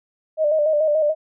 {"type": "tone with vibrato", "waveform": "sine", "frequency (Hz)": 610, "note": "D#5", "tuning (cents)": -34, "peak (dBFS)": -15, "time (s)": [0.37, 1.15], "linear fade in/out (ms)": 50, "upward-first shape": "square", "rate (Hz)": 6.9, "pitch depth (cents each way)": 52, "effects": []}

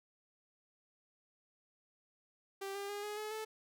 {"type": "tone with pitch steps", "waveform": "sawtooth", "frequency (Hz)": [392, 400.5, 409.1, 418, 427, 436.2], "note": ["G4", "G4", "G#4", "G#4", "G#4", "A4"], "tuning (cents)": [0, 37, -26, 11, 48, -15], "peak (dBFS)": -36, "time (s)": [2.61, 3.45], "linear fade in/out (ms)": 10, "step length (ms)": 140, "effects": []}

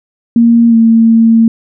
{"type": "tone with pitch glide", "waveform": "sine", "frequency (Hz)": [233.1, 227], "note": ["A#3", "A#3"], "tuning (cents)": [0, -46], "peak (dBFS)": -3, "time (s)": [0.36, 1.48], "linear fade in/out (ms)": 2, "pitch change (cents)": -46, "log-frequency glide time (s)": [0.69, 0.75], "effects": []}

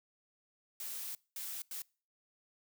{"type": "noise bursts at uneven times", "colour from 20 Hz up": "blue", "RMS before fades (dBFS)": -42, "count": 3, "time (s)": [[0.8, 1.15], [1.36, 1.62], [1.71, 1.82]], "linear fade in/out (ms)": 2, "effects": ["noise-tail reverb RT60 0.4 s tail -25 dB re dry"]}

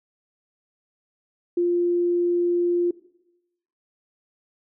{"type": "tone", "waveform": "sine", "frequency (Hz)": 349.2, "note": "F4", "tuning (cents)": 0, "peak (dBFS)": -18, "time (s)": [1.57, 2.91], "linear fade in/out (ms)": 5, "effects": ["noise-tail reverb RT60 0.9 s tail -19 dB re dry"]}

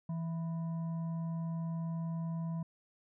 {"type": "tone with frequency modulation", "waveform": "sine", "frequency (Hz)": 164.81, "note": "E3", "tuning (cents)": 0, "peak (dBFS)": -34, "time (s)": [0.09, 2.63], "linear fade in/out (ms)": 5, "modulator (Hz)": 826, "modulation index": 0.24, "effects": []}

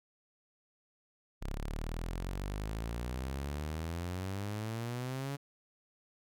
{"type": "exponential sweep", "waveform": "sawtooth", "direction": "up", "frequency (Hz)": [33.2, 142.4], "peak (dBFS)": -32, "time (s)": [1.41, 5.37], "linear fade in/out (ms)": 20, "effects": []}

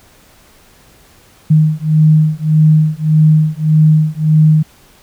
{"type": "beating tone pair", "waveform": "sine", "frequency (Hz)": [154.4, 156.1], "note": ["D#3", "D#3"], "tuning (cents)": [-13, 6], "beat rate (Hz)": 1.7, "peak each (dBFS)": -10, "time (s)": [1.5, 4.63], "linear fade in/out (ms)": 10, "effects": ["pink hiss -46 dBFS RMS until 5.02 s"]}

